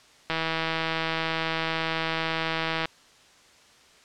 click train, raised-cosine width 0.3 ms, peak -11 dBFS, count 415, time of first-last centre 0.3-2.856 s, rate 162 Hz, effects white hiss -55 dBFS RMS until 4.04 s + low-pass 6000 Hz 12 dB/octave

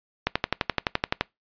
click train, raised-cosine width 0.3 ms, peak -5 dBFS, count 12, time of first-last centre 0.27-1.21 s, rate 11.7 Hz, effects noise-tail reverb RT60 0.2 s tail -24 dB re dry + resampled to 11025 Hz

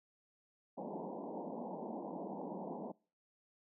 pink band-pass noise, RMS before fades -44 dBFS, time 0.77-2.92 s, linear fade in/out 10 ms, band 170 to 960 Hz, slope 96 dB/octave, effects noise-tail reverb RT60 0.4 s tail -25 dB re dry

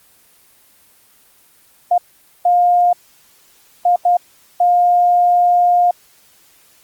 sine tone bursts at uneven times, 708 Hz, F5, 23 cents sharp, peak -9 dBFS, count 5, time 1.91-1.98 / 2.45-2.93 / 3.85-3.96 / 4.05-4.17 / 4.6-5.91 s, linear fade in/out 5 ms, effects white hiss -51 dBFS RMS until 6.83 s + Opus 24 kbps

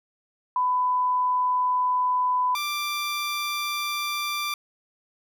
sine / 15% pulse tone pair in turn, 1000 / 1179.6 Hz, B5 / D6, +21 / +7 cents, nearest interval minor third, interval 286 cents, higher second, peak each -20 dBFS, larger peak neither, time 0.56-2.55 / 2.55-4.54 s, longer neither, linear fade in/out 2 ms, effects none

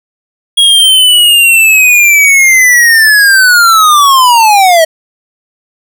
square linear sweep, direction down, 3308 to 629 Hz, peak -3 dBFS, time 0.57-4.85 s, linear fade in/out 10 ms, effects none

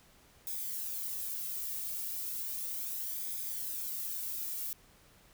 violet noise with flanger, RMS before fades -38 dBFS, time 0.47-4.73 s, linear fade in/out 0 ms, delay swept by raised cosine 0.69 to 1.99 ms, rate 0.35 Hz, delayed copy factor -0.55, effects pink hiss -62 dBFS RMS until 5.33 s

